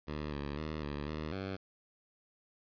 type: tone with pitch steps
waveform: 10% pulse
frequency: 75.2 / 71.6 / 77.6 / 72.6 / 77.2 / 96 Hz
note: D2 / D2 / D#2 / D2 / D#2 / G2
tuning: +42 / -43 / -4 / -19 / -13 / -36 cents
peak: -29 dBFS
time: 0.07-1.57 s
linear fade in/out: 20 ms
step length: 250 ms
effects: resampled to 11025 Hz + 10-bit